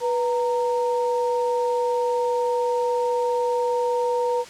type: tone pair together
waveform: sine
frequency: 490 / 925 Hz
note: B4 / A#5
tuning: -14 / -14 cents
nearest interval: major seventh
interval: 1100 cents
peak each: -21 / -25 dBFS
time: 0-4.45 s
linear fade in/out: 50 ms
effects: white hiss -42 dBFS RMS until 4.49 s + low-pass 7000 Hz 12 dB/octave